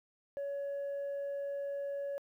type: tone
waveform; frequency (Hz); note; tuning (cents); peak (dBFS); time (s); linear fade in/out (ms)
sine; 562; C#5; +24; -33; 0.37-2.18; 0
effects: tanh soft clip ceiling -34 dBFS + 12-bit